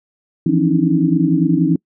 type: tone cluster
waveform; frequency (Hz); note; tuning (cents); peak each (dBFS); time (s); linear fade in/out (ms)
sine; 162.6 / 172.9 / 267.9 / 291.9 / 318.8; E3 / F3 / C4 / D4 / D#4; -23 / -17 / +41 / -10 / +42; -18; 0.46-1.76; 5
effects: noise-tail reverb RT60 0.1 s tail -26 dB re dry